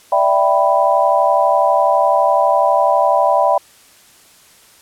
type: chord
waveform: sine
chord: E minor seventh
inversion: third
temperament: equal with one note detuned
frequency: 587.3 / 659.3 / 779.5 / 987.8 Hz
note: D5 / E5 / G5 / B5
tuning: 0 / 0 / -10 / 0 cents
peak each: -16 dBFS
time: 0.12-3.58 s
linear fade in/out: 5 ms
effects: white hiss -47 dBFS RMS until 4.81 s + low-pass 12000 Hz 12 dB/octave